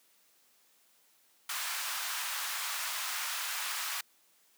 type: high-pass noise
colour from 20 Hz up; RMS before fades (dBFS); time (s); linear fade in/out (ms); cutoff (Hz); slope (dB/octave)
pink; -36; 1.49-4.01; 5; 1000; 24
effects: white hiss -67 dBFS RMS until 4.57 s + high-pass 200 Hz 12 dB/octave